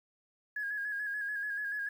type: tone with vibrato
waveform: sine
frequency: 1661.2 Hz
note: G#6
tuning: in tune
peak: -33 dBFS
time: 0.56-1.89 s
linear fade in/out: 5 ms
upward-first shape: square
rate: 6.9 Hz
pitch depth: 36 cents each way
effects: 10-bit